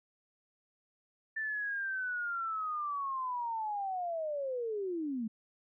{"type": "linear sweep", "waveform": "sine", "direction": "down", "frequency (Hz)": [1778, 210.9], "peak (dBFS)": -33, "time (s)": [1.36, 5.28], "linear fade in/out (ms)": 10, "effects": []}